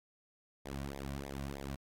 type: tone with flanger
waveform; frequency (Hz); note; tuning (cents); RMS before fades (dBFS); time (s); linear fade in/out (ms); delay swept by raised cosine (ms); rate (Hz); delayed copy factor
sawtooth; 69.1; C#2; -5; -42; 0.65-1.76; 10; 0.69 to 2.39; 3.2; -0.9
effects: AAC 64 kbps